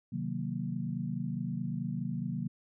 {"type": "chord", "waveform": "sine", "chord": "C half-diminished seventh", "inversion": "none", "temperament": "equal", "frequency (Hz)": [130.81, 155.56, 185, 233.1], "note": ["C3", "Eb3", "Gb3", "Bb3"], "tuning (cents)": [0, 0, 0, 0], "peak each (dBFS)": [-38, -38, -37, -38], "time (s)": [0.12, 2.48], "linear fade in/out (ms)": 10, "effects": []}